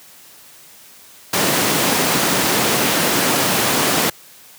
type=high-pass noise; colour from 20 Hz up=pink; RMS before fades=-17 dBFS; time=1.33-4.1 s; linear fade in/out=5 ms; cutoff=170 Hz; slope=12 dB/octave; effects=white hiss -44 dBFS RMS until 4.58 s + high-pass 100 Hz 12 dB/octave

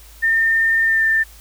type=tone with pitch glide; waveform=sine; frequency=1811 to 1788.1 Hz; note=A6 to A6; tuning=+49 to +27 cents; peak=-13 dBFS; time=0.22-1.24 s; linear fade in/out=20 ms; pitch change=-22 cents; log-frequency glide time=0.84-1.05 s; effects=added 54 Hz sine -42 dBFS peak until 1.4 s + white hiss -46 dBFS RMS until 1.4 s

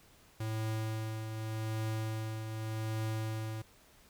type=tone with tremolo; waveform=square; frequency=110 Hz; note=A2; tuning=in tune; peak=-33 dBFS; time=0.4-3.62 s; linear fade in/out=5 ms; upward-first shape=triangle; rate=0.85 Hz; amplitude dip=50%; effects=pink hiss -62 dBFS RMS until 4.09 s

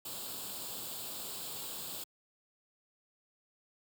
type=noise with comb filter; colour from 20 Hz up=white; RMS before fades=-42 dBFS; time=0.05-2.04 s; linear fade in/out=5 ms; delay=0.25 ms; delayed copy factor=+0.7; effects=high-pass 100 Hz 12 dB/octave

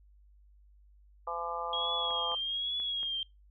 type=harmonic tone; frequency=170 Hz; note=F3; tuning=46 cents flat; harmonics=3 / 4 / 5 / 6 / 7; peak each=-41 / -42 / -39 / -41 / -37 dBFS; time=1.27-2.35 s; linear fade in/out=5 ms
type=tone with vibrato; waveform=sine; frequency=3280 Hz; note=G#7; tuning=22 cents flat; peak=-31 dBFS; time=1.73-3.23 s; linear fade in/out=2 ms; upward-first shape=triangle; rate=1.2 Hz; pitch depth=69 cents each way
type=clicks; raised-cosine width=0.5 ms; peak=-35 dBFS; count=4; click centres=2.107 / 2.318 / 2.8 / 3.031 s
effects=noise-tail reverb RT60 0.2 s tail -23 dB re dry + added 50 Hz sine -57 dBFS peak until 3.5 s

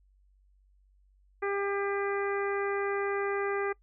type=harmonic tone; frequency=399.6 Hz; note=G4; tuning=33 cents sharp; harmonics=1 / 2 / 3 / 4 / 5 / 6; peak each=-30 / -38 / -37 / -39 / -39 / -46 dBFS; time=1.42-3.73 s; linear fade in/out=10 ms; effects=noise-tail reverb RT60 0.1 s tail -23 dB re dry + added 48 Hz sine -61 dBFS peak until 3.82 s

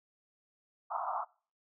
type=band-pass noise; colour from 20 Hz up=pink; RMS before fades=-36 dBFS; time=0.9-1.25 s; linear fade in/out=20 ms; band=680 to 1300 Hz; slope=96 dB/octave; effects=noise-tail reverb RT60 0.4 s tail -23 dB re dry

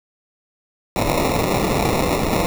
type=noise with sample-and-hold; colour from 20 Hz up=blue; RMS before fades=-19 dBFS; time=0.96-2.46 s; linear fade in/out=0 ms; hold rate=1575 Hz; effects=none

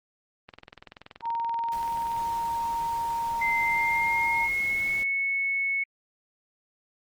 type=click train; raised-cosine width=0.3 ms; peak=-27 dBFS; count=36; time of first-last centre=0.49-2.165 s; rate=20.9 Hz
type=tone; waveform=sine; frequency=927 Hz; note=A#5; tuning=10 cents flat; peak=-26 dBFS; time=1.22-4.49 s; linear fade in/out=50 ms
type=noise; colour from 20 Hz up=pink; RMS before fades=-44 dBFS; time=1.72-5.03 s; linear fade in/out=0 ms
type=tone with pitch glide; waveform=sine; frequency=2080 to 2204 Hz; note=C7 to C#7; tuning=-11 to -11 cents; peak=-24 dBFS; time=3.41-5.84 s; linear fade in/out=10 ms; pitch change=+100 cents; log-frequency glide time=3.58-4.96 s
effects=Opus 24 kbps

